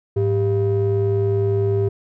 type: ring-modulated tone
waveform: triangle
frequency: 144.9 Hz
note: D3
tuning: 23 cents flat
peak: -11 dBFS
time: 0.16-1.89 s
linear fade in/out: 10 ms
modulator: 250 Hz
effects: none